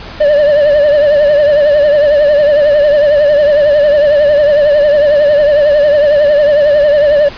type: tone with vibrato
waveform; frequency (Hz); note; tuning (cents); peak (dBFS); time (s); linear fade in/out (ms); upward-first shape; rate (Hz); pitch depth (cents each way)
triangle; 587; D5; -1; -3; 0.2-7.29; 10; triangle; 11; 80
effects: pink hiss -28 dBFS RMS until 7.37 s + resampled to 11025 Hz